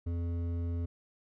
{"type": "tone with hard clipping", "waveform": "sine", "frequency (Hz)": 85.4, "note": "F2", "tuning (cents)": -38, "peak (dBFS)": -33, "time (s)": [0.06, 0.86], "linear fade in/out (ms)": 10, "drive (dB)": 10, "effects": []}